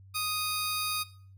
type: tone pair together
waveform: 15% pulse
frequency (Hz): 1244.5 / 4699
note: D#6 / D8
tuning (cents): 0 / 0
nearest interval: octave + major seventh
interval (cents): 2300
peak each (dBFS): -25 / -28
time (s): 0.14-1.04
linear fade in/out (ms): 20
effects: noise-tail reverb RT60 0.5 s tail -18 dB re dry + added 96 Hz sine -50 dBFS peak until 1.37 s